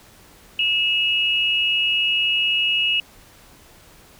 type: tone pair together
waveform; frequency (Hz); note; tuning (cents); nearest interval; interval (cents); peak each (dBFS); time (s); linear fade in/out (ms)
sine; 2628 / 2888; E7 / F#7; -6 / -43; major second; 163; -21 / -19; 0.59-3; 2
effects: pink hiss -49 dBFS RMS until 4.19 s